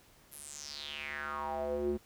square tone with band-pass filter sweep, 72.8 Hz, D2, 15 cents flat, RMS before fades -38 dBFS, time 0.31-1.98 s, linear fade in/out 20 ms, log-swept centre 12000 to 290 Hz, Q 5.5, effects pink hiss -62 dBFS RMS until 2.05 s

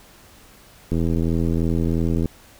click train, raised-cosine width 3 ms, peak -10 dBFS, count 112, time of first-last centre 0.92-2.257 s, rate 83 Hz, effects pink hiss -49 dBFS RMS until 2.59 s

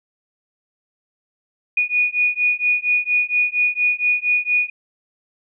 sine beating tone pair, 2459 / 2463.3 Hz, D#7 / D#7, -21 / -18 cents, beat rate 4.3 Hz, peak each -19 dBFS, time 1.77-4.7 s, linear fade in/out 5 ms, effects none

